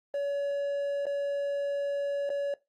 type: tone with dropouts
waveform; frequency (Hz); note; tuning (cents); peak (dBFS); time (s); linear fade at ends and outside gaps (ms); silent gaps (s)
triangle; 566; C#5; +36; -26; 0.14-2.54; 2; 1.056-1.066 / 2.293-2.301
effects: noise-tail reverb RT60 0.2 s tail -19 dB re dry + Opus 32 kbps